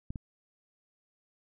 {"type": "clicks", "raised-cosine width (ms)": 5, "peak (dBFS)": -25, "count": 2, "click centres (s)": [0.105, 0.158], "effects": []}